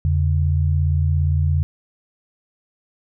sine tone pair together, 84.1 / 141.44 Hz, E2 / C#3, +35 / +35 cents, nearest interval major sixth, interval 900 cents, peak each -16 / -21 dBFS, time 0.05-1.63 s, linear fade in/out 0 ms, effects none

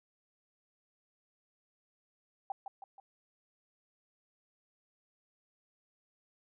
sine tone with echo, 785 Hz, G5, 2 cents sharp, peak -33 dBFS, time 2.5-2.52 s, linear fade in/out 2 ms, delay 160 ms, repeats 3, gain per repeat -6 dB, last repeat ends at 3 s, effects none

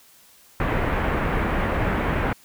pink low-pass noise, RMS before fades -23 dBFS, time 0.6-2.33 s, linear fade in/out 2 ms, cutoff 2200 Hz, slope 24 dB/octave, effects white hiss -53 dBFS RMS until 2.44 s

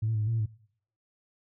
sine tone with pitch steps, 109.1 / 112.3 / 107.7 / 106.7 / 114.4 / 113.3 / 107.4 Hz, A2 / A2 / A2 / G#2 / A#2 / A#2 / A2, -14 / +36 / -37 / +47 / -32 / -49 / -41 cents, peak -24 dBFS, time 0.02-0.461 s, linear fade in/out 10 ms, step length 63 ms, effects noise-tail reverb RT60 0.6 s tail -22 dB re dry + tanh soft clip ceiling -21 dBFS

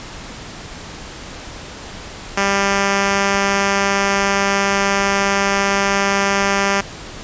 5% pulse tone, 198.1 Hz, G3, 18 cents sharp, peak -3 dBFS, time 2.37-6.81 s, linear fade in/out 5 ms, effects pink hiss -33 dBFS RMS until 7.23 s + resampled to 16000 Hz

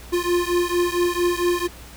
square beating tone pair, 349.3 / 353.7 Hz, F4 / F4, 0 / +22 cents, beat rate 4.4 Hz, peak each -22 / -23 dBFS, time 0.12-1.68 s, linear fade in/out 20 ms, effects added 60 Hz sine -41 dBFS peak until 1.96 s + pink hiss -43 dBFS RMS until 1.96 s

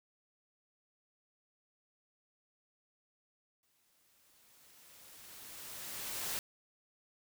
white noise with exponential growth, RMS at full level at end -37 dBFS, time 3.63-6.39 s, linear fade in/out 1 ms, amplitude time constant 600 ms, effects none

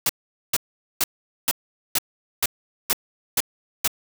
white noise bursts, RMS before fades -20 dBFS, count 9, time 0.06-3.877 s, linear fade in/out 2 ms, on 33 ms, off 440 ms, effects none

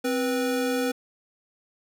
square tone pair together, 262 / 490 Hz, C4 / B4, +2 / -14 cents, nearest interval major seventh, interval 1084 cents, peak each -27 / -27 dBFS, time 0.04-0.92 s, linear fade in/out 10 ms, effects none

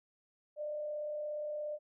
sine tone with frequency modulation, 599 Hz, D5, 34 cents sharp, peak -36 dBFS, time 0.56-1.79 s, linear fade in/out 50 ms, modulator 37.1 Hz, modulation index 0.32, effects none

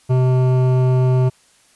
sine tone with hard clipping, 128 Hz, C3, 38 cents flat, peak -14 dBFS, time 0.09-1.3 s, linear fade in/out 20 ms, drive 13 dB, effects white hiss -54 dBFS RMS until 1.75 s + resampled to 24000 Hz

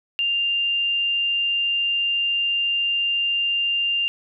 sine tone, 2794 Hz, F7, in tune, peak -19 dBFS, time 0.19-4.08 s, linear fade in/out 0 ms, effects none

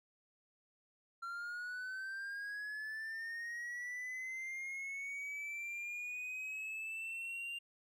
triangle linear sweep, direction up, 1365 to 2794 Hz, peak -39 dBFS, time 1.22-7.59 s, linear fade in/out 10 ms, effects none

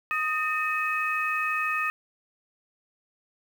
sine tone cluster, 1246 / 1820 / 2548 Hz, D#6 / A#6 / D#7, +2 / -42 / +41 cents, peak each -28 / -30 / -29 dBFS, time 0.11-1.9 s, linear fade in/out 0 ms, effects 8-bit

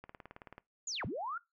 click train, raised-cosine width 0.5 ms, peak -33 dBFS, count 11, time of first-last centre 0.04-0.581 s, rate 18.5 Hz
sine linear two-way sweep, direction down then up, 7200 to 72.7 to 1446 Hz, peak -36 dBFS, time 0.87-1.38 s, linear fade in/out 5 ms, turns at 1.05 s
effects noise-tail reverb RT60 0.2 s tail -21 dB re dry

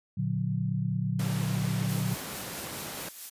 sine chord, Bb augmented, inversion none, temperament just, 116.54 / 145.68 / 182.1 Hz, Bb2 / D3 / F#3, 0 / -14 / -27 cents, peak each -31 dBFS, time 0.17-2.15 s, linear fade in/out 10 ms
pink high-pass noise, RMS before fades -39 dBFS, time 1.19-3.09 s, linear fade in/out 5 ms, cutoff 120 Hz, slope 12 dB/octave
blue noise with tremolo, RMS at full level -39 dBFS, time 1.88-3.3 s, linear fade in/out 10 ms, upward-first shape triangle, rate 4.6 Hz, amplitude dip 55%
effects resampled to 32000 Hz

